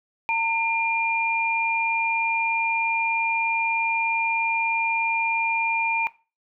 sine tone pair together, 908.4 / 2400 Hz, A#5 / D7, -45 / +37 cents, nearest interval octave + perfect fourth, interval 1682 cents, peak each -23 / -23 dBFS, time 0.29-6.07 s, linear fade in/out 0 ms, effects noise-tail reverb RT60 0.3 s tail -17 dB re dry

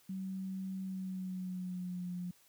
sine tone with pitch glide, 190 to 178.3 Hz, F#3 to F3, +46 to +36 cents, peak -37 dBFS, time 0.09-2.31 s, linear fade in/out 5 ms, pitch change -110 cents, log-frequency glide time 0.82-2.1 s, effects white hiss -66 dBFS RMS until 2.48 s + high-pass 80 Hz 12 dB/octave

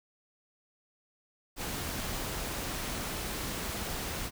pink noise, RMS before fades -36 dBFS, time 1.56-4.31 s, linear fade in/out 50 ms, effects none

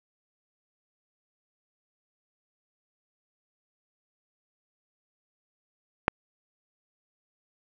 click, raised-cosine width 0.5 ms, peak -4 dBFS, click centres 6.081 s, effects none

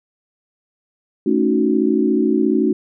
sine chord, D# half-diminished seventh, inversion second, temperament equal, 220 / 277.2 / 311.1 / 370 Hz, A3 / C#4 / D#4 / F#4, 0 / 0 / 0 / 0 cents, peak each -19 dBFS, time 1.26-2.73 s, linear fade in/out 5 ms, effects none

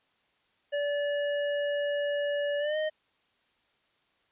square tone with pitch glide, 578 to 619.5 Hz, D5 to D#5, -28 to -8 cents, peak -28 dBFS, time 0.72-2.9 s, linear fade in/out 20 ms, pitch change +120 cents, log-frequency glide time 2.59-2.77 s, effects white hiss -70 dBFS RMS until 4.31 s + resampled to 8000 Hz

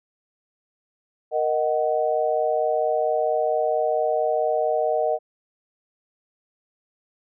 sine chord, D# minor, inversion second, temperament just, 466.7 / 622.3 / 746.7 Hz, A#4 / D#5 / F#5, +2 / 0 / +16 cents, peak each -25 / -22 / -25 dBFS, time 1.31-5.19 s, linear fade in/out 50 ms, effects none

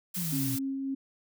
blue noise, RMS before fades -35 dBFS, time 0.14-0.59 s, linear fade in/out 10 ms
sine exponential sweep, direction down, 185 to 116.54 Hz, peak -32 dBFS, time 0.16-0.57 s, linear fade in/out 20 ms
sine tone with tremolo, 270.5 Hz, C#4, 42 cents flat, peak -29 dBFS, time 0.32-0.95 s, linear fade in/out 10 ms, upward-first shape sine, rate 3.7 Hz, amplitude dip 25%
effects none

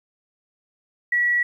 sine tone, 1934 Hz, B6, 37 cents flat, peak -17 dBFS, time 1.12-1.43 s, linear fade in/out 5 ms, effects 9-bit

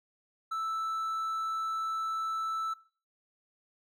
triangle tone, 1318.5 Hz, E6, in tune, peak -29 dBFS, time 0.51-2.74 s, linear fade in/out 10 ms, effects noise-tail reverb RT60 0.4 s tail -19 dB re dry

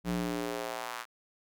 square tone with high-pass filter sweep, 58.8 Hz, A#1, 16 cents sharp, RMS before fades -35 dBFS, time 0.04-1.06 s, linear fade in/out 50 ms, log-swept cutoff 140 to 1300 Hz, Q 1.6, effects none

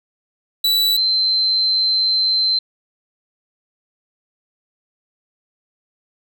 45% pulse / sine tone pair in turn, 3949 / 4098 Hz, B7 / C8, -1 / -37 cents, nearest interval minor second, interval 64 cents, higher second, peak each -14 dBFS, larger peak neither, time 0.64-0.97 / 0.97-2.59 s, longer second, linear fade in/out 5 ms, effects none

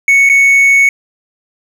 triangle tone with dropouts, 2217 Hz, C#7, in tune, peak -3 dBFS, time 0.08-0.89 s, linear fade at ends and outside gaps 2 ms, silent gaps 0.291-0.297 s, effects none

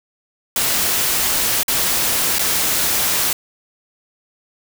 white noise with dropouts, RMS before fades -18 dBFS, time 0.56-3.33 s, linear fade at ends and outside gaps 2 ms, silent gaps 1.632-1.681 / 2.385-2.392 s, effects none

